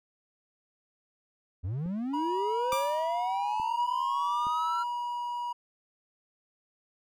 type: linear sweep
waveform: triangle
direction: up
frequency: 79.3 to 1377 Hz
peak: -28 dBFS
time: 1.63-4.84 s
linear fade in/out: 20 ms
type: click train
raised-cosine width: 3 ms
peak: -32 dBFS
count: 4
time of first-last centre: 1.86-4.469 s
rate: 1.15 Hz
type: tone with tremolo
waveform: triangle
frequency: 964 Hz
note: B5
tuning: 42 cents flat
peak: -27 dBFS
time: 2.13-5.53 s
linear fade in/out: 10 ms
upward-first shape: sine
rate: 0.55 Hz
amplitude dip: 25%
type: tone with exponential decay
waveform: sawtooth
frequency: 1184 Hz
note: D6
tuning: 14 cents sharp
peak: -24 dBFS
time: 2.72-3.23 s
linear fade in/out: 1 ms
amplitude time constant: 110 ms
effects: none